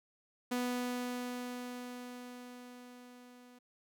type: tone with level ramp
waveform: sawtooth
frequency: 246.9 Hz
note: B3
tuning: in tune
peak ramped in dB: -28 to -52 dBFS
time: 0.51-3.59 s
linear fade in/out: 10 ms
effects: none